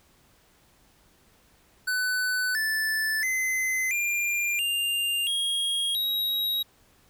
square tone with pitch steps, 1500 / 1753.2 / 2049 / 2395 / 2799 / 3272 / 3824 Hz, F#6 / A6 / C7 / D7 / F7 / G#7 / A#7, +23 / -7 / -37 / +33 / +3 / -26 / +43 cents, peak -25 dBFS, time 1.87-6.63 s, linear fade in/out 10 ms, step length 680 ms, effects pink hiss -61 dBFS RMS until 7.09 s

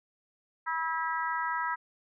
harmonic tone, 324.4 Hz, E4, 28 cents flat, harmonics 3 / 4 / 5 / 6, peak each -32 / -34 / -36 / -38 dBFS, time 0.66-1.76 s, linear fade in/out 20 ms, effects none

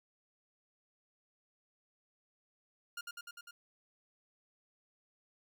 sawtooth tone with echo, 1411 Hz, F6, 17 cents sharp, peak -36 dBFS, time 2.97-3.01 s, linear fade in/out 5 ms, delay 100 ms, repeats 5, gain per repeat -2 dB, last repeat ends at 3.51 s, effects none

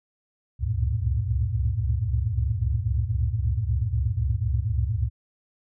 sine tone cluster, 66.6 / 70.4 / 91.1 / 107.8 / 116.1 Hz, C2 / C#2 / F#2 / A2 / A#2, +31 / +27 / -26 / -35 / -7 cents, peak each -28 dBFS, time 0.59-5.1 s, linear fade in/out 50 ms, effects tanh soft clip ceiling -10 dBFS

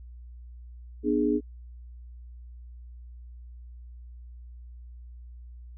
sine chord, G# diminished, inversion first, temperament equal with one note detuned, 246.9 / 301.2 / 415.3 Hz, B3 / D4 / G#4, 0 / +44 / 0 cents, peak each -27 / -25 / -27 dBFS, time 1.03-1.41 s, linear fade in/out 50 ms, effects added 60 Hz sine -42 dBFS peak until 5.77 s

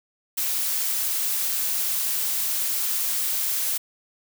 blue noise, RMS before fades -25 dBFS, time 0.37-3.78 s, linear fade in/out 10 ms, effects none

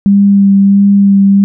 sine tone with vibrato, 198.7 Hz, G3, 24 cents sharp, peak -3 dBFS, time 0.06-1.44 s, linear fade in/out 0 ms, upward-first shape sine, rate 1.5 Hz, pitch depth 15 cents each way, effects none

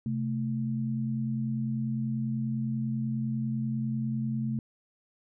sine tone pair together, 130.7 / 220.8 Hz, C3 / A3, -1 / +6 cents, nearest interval major sixth, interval 907 cents, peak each -31 / -30 dBFS, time 0.06-4.59 s, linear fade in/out 2 ms, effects none

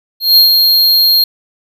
square tone with ADSR envelope, 4230 Hz, C8, 18 cents sharp, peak -3 dBFS, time 0.2-1.24 s, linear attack 170 ms, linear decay 120 ms, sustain -4 dB, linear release 4 ms, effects none

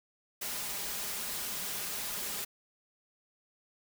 white noise with comb filter, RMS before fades -37 dBFS, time 0.41-2.45 s, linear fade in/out 10 ms, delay 4.9 ms, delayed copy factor +0.5, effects none

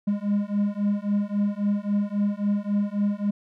triangle beating tone pair, 202.5 / 206.2 Hz, G#3 / G#3, -43 / -12 cents, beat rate 3.7 Hz, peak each -23 dBFS, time 0.07-3.31 s, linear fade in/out 10 ms, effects none

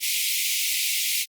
pink high-pass noise, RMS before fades -25 dBFS, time 0-1.26 s, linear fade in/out 50 ms, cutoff 2100 Hz, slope 96 dB/octave, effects Opus 32 kbps

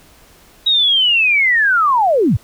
sine linear sweep, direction down, 3840 to 73.42 Hz, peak -10 dBFS, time 0.66-2.37 s, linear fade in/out 10 ms, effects pink hiss -47 dBFS RMS until 2.43 s

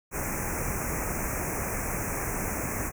pink band-stop noise, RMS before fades -31 dBFS, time 0.11-2.92 s, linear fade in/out 50 ms, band 2500 to 5700 Hz, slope 96 dB/octave, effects none

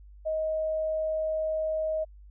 sine tone, 629 Hz, D#5, 19 cents sharp, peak -26 dBFS, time 0.25-2.05 s, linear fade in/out 20 ms, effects added 50 Hz sine -47 dBFS peak until 2.3 s

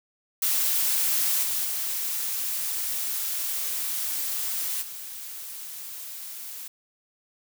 blue noise with level steps, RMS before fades -24 / -27 / -29 / -38 dBFS, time 0.42-6.68 s, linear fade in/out 5 ms, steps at 1.42 / 1.64 / 4.81 s, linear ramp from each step 20 ms, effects none

